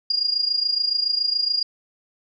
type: tone with amplitude modulation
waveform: sine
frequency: 4836 Hz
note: D8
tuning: 50 cents sharp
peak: -16 dBFS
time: 0.1-1.63 s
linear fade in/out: 5 ms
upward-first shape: sine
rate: 27.1 Hz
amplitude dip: 75%
effects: none